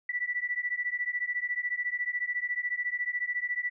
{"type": "beating tone pair", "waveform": "sine", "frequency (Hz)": [1956, 1970], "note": ["B6", "B6"], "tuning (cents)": [-17, -5], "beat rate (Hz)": 14, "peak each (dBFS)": [-32, -32], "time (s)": [0.09, 3.7], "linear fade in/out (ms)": 5, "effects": []}